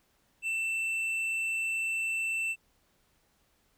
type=tone with tanh clipping; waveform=triangle; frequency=2671 Hz; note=E7; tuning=22 cents sharp; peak=-30 dBFS; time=0.42-2.56 s; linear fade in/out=50 ms; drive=10 dB; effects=pink hiss -70 dBFS RMS until 3.77 s